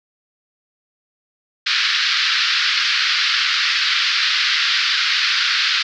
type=band-pass noise; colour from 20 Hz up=white; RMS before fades=-18 dBFS; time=1.66-5.83 s; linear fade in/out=10 ms; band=1300 to 4900 Hz; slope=48 dB/octave; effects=none